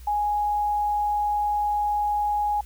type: tone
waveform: sine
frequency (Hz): 830.6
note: G#5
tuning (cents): 0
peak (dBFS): -21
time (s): 0.07-2.61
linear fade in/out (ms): 5
effects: added 60 Hz sine -40 dBFS peak until 2.65 s + white hiss -54 dBFS RMS until 2.65 s